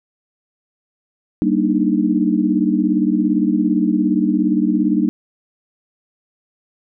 sine chord, Eb major seventh, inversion first, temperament equal with one note detuned, 193.75 / 233.1 / 293.7 / 311.1 Hz, G3 / Bb3 / D4 / Eb4, -20 / 0 / 0 / 0 cents, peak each -19 dBFS, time 1.42-5.09 s, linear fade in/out 0 ms, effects none

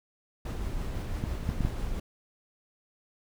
brown noise with tremolo, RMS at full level -32 dBFS, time 0.45-2 s, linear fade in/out 5 ms, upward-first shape sine, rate 6 Hz, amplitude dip 25%
clicks, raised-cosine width 5 ms, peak -16 dBFS, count 4, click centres 1.239 / 1.491 / 1.607 / 1.65 s
effects none

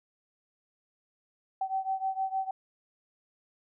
sine beating tone pair, 765 / 771.5 Hz, G5 / G5, -42 / -28 cents, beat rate 6.5 Hz, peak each -31 / -33 dBFS, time 1.61-2.51 s, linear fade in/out 5 ms, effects none

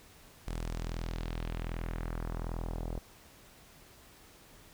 sawtooth tone with low-pass filter sweep, 41.29 Hz, E1, 4 cents sharp, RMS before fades -37 dBFS, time 0.47-2.99 s, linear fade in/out 0 ms, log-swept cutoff 10000 to 640 Hz, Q 1.4, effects pink hiss -57 dBFS RMS until 4.73 s

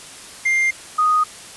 triangle / sine tone pair in turn, 2100 / 1243.3 Hz, C7 / D#6, +6 / -2 cents, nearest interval major sixth, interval 908 cents, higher first, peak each -13 dBFS, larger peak neither, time 0.45-0.71 / 0.98-1.24 s, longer neither, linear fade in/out 10 ms, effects white hiss -38 dBFS RMS until 1.56 s + resampled to 24000 Hz

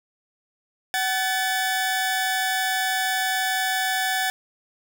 sawtooth tone pair together, 754 / 1739.3 Hz, F#5 / A6, +32 / -20 cents, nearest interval octave + major second, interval 1448 cents, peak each -21 dBFS, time 0.94-4.3 s, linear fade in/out 0 ms, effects none

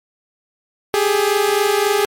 sawtooth tone pair together, 398.2 / 421.9 Hz, G4 / G#4, +27 / +27 cents, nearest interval minor second, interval 100 cents, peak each -13 dBFS, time 0.94-2.05 s, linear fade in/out 0 ms, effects MP3 64 kbps

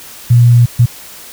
sine tone bursts at uneven times, 119.9 Hz, A#2, 49 cents sharp, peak -3 dBFS, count 2, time 0.3-0.66 / 0.79-0.86 s, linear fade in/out 10 ms, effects white hiss -33 dBFS RMS until 1.32 s

